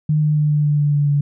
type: tone with pitch steps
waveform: sine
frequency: 152.4 / 151.17 / 149.95 / 148.75 / 147.55 / 146.36 / 145.18 / 144.01 Hz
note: D#3 / D#3 / D3 / D3 / D3 / D3 / D3 / D3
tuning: -36 / -50 / +36 / +22 / +8 / -6 / -20 / -34 cents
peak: -13 dBFS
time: 0.09-1.21 s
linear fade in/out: 5 ms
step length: 140 ms
effects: none